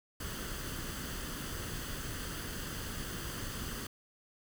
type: noise with comb filter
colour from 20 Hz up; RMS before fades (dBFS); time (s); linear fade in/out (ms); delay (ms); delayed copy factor
pink; -40; 0.2-3.87; 5; 0.64; +0.55
effects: none